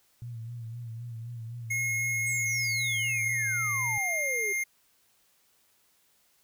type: tone with vibrato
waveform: sine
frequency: 116.54 Hz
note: A#2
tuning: in tune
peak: -36 dBFS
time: 0.22-3.98 s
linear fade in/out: 0 ms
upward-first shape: sine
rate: 3.9 Hz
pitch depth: 59 cents each way
type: tone with pitch glide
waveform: square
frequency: 2160 to 2120 Hz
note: C#7 to C7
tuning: -45 to +22 cents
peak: -28 dBFS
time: 1.7-4.64 s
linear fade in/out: 10 ms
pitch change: -33 cents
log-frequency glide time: 2.73-3.75 s
type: exponential sweep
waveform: sine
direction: down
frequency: 8390 to 387.3 Hz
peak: -35 dBFS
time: 2.26-4.53 s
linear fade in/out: 10 ms
effects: white hiss -67 dBFS RMS until 6.43 s